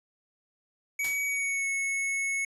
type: tone with pitch glide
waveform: square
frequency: 2265 to 2198 Hz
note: C#7 to C#7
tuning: +37 to -15 cents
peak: -28 dBFS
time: 0.99-2.45 s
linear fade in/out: 5 ms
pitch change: -52 cents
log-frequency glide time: 1.25-1.67 s
type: noise with exponential decay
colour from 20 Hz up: white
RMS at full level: -34 dBFS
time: 1.04-1.28 s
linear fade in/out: 5 ms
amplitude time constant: 51 ms
effects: resampled to 32000 Hz